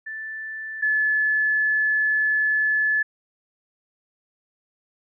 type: tone pair in turn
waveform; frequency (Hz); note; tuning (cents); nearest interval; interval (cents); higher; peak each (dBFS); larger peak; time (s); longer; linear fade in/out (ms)
sine; 1760 / 1724.8; A6 / A6; 0 / -35; unison; 35; first; -30 / -18; second; 0.06-0.82 / 0.82-3.03; second; 10
effects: none